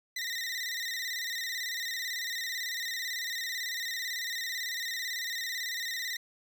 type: tone with vibrato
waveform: 20% pulse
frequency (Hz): 1923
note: B6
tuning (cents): -47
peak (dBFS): -28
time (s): 0.16-6.17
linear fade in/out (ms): 5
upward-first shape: square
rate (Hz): 18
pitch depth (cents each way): 69
effects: none